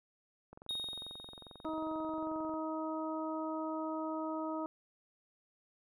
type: click train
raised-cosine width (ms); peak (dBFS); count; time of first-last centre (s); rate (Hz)
1; -37; 46; 0.53-2.539; 22.4
type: tone with exponential decay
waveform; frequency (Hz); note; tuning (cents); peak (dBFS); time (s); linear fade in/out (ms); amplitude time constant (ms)
triangle; 3729; A#7; 0; -33; 0.69-2.26; 2; 340
type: harmonic tone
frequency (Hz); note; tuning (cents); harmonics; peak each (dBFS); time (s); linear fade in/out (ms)
315.8; D#4; +26; 1 / 2 / 3 / 4; -38 / -41 / -43 / -44; 1.65-4.66; 0
effects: none